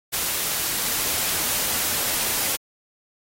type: noise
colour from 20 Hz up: white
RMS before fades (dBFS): -24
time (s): 0.12-2.57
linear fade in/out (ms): 20
effects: AAC 48 kbps